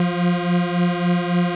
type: beating tone pair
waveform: 40% pulse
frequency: 174.61 / 178.21 Hz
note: F3 / F3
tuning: 0 / +35 cents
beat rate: 3.6 Hz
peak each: -18 / -21 dBFS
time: 0-1.55 s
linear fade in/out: 2 ms
effects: resampled to 8000 Hz + 7-bit